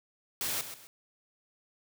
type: noise with echo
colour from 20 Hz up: white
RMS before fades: -33 dBFS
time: 0.41-0.61 s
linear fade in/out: 0 ms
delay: 130 ms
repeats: 2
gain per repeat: -10 dB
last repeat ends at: 0.87 s
effects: none